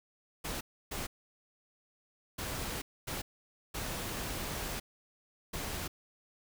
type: noise bursts at uneven times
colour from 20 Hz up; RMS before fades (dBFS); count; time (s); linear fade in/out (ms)
pink; -38; 6; 0.44-0.61 / 0.91-1.07 / 2.38-2.82 / 3.07-3.22 / 3.74-4.8 / 5.53-5.88; 10
effects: none